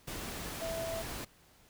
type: tone in noise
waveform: sine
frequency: 659.3 Hz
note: E5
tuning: in tune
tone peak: -36 dBFS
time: 0.61-1.02 s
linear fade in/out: 10 ms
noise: pink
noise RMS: -41 dBFS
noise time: 0.07-1.25 s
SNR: +2 dB
effects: pink hiss -63 dBFS RMS until 1.69 s